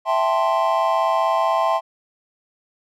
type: chord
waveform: triangle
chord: A minor seventh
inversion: second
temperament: equal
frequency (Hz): 659.3 / 784 / 880 / 1046.5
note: E5 / G5 / A5 / C6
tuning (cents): 0 / 0 / 0 / 0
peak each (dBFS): -19 / -22 / -22 / -19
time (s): 0.05-1.81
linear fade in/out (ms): 50
effects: none